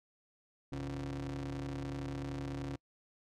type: ring-modulated tone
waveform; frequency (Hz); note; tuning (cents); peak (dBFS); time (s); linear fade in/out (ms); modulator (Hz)
35% pulse; 73.4; D2; 0; -33; 0.72-2.76; 5; 205
effects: noise-tail reverb RT60 0.1 s tail -26 dB re dry + low-pass 7000 Hz 12 dB/octave